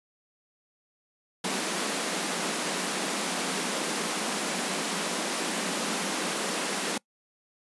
pink high-pass noise, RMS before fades -30 dBFS, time 1.44-6.98 s, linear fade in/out 5 ms, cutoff 170 Hz, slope 96 dB/octave, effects noise-tail reverb RT60 0.1 s tail -25 dB re dry + resampled to 24000 Hz

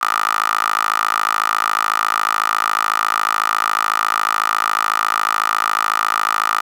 10% pulse tone with high-pass filter, 54 Hz, A1, 32 cents flat, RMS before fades -18 dBFS, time 0.01-6.61 s, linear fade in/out 10 ms, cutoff 1200 Hz, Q 8.4, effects none

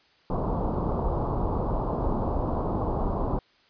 pink low-pass noise, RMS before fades -27 dBFS, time 0.3-3.39 s, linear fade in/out 2 ms, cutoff 1100 Hz, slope 48 dB/octave, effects white hiss -61 dBFS RMS until 3.69 s + resampled to 11025 Hz

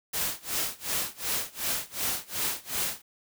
white noise with tremolo, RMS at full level -28 dBFS, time 0.13-3.02 s, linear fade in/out 10 ms, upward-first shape sine, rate 2.7 Hz, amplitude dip 95%, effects none

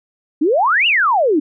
sine exponential two-way sweep, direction up then down, 276.7 to 2970 to 276.7 Hz, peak -11 dBFS, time 0.41-1.4 s, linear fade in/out 10 ms, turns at 0.87 s, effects none

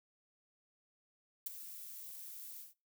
violet noise with ADSR envelope, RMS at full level -36 dBFS, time 1.46-2.74 s, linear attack 7 ms, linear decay 15 ms, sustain -13 dB, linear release 150 ms, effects noise-tail reverb RT60 0.3 s tail -23 dB re dry

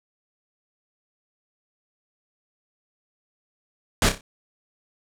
pink noise with echo, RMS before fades -18 dBFS, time 4.02-4.09 s, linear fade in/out 2 ms, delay 30 ms, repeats 4, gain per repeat -8 dB, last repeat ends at 4.21 s, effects low-pass 10000 Hz 12 dB/octave

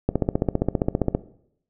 click train, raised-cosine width 2 ms, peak -6 dBFS, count 17, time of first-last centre 0.09-1.15 s, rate 15.1 Hz, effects noise-tail reverb RT60 0.7 s tail -17 dB re dry

